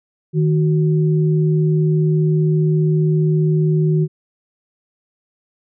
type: tone pair together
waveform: sine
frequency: 155.86 / 370.7 Hz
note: D#3 / F#4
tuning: +3 / +3 cents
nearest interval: octave + minor third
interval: 1500 cents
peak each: -13 / -21 dBFS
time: 0.33-4.08 s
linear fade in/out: 50 ms
effects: none